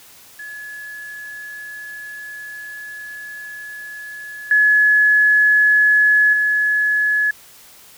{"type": "tone with level steps", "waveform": "sine", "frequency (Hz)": 1700, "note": "G#6", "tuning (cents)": 40, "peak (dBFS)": [-30, -10, -14], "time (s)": [0.39, 7.31], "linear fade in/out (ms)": 5, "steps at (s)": [4.51, 6.33], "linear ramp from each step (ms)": 2, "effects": ["white hiss -45 dBFS RMS until 7.97 s"]}